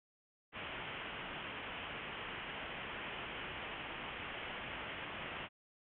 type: low-pass noise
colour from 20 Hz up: white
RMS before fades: -45 dBFS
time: 0.52-5.49 s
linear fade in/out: 50 ms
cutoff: 3200 Hz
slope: 96 dB/octave
effects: none